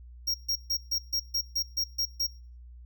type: tone bursts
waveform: square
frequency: 5588 Hz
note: F8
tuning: in tune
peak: -26 dBFS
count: 10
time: 0.27-2.27 s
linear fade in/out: 10 ms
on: 74 ms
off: 140 ms
effects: noise-tail reverb RT60 0.4 s tail -22 dB re dry + added 60 Hz sine -45 dBFS peak until 2.85 s